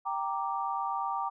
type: chord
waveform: sine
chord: G minor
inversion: none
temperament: equal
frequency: 784 / 932.3 / 1174.7 Hz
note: G5 / Bb5 / D6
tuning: 0 / 0 / 0 cents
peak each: -34 dBFS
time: 0.05-1.3 s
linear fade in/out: 20 ms
effects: none